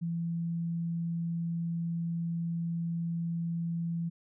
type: tone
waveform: sine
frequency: 168.2 Hz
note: E3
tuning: 35 cents sharp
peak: -30 dBFS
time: 0.01-4.1 s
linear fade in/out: 20 ms
effects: none